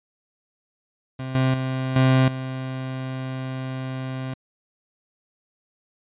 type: tone with level steps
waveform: 30% pulse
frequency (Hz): 130.81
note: C3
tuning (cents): 0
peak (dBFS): -26 / -15 / -21 / -12 / -25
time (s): 1.19-4.34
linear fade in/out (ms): 5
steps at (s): 1.35 / 1.54 / 1.96 / 2.28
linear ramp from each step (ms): 2
effects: resampled to 8000 Hz